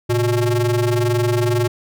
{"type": "ring-modulated tone", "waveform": "square", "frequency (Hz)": 123.5, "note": "B2", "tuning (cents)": 0, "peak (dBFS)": -13, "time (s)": [0.09, 1.68], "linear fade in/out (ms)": 10, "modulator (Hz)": 236, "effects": []}